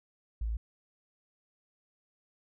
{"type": "tone", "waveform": "sine", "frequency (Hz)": 55.3, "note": "A1", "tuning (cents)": 9, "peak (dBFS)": -30, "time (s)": [0.41, 0.57], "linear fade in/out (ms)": 5, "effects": []}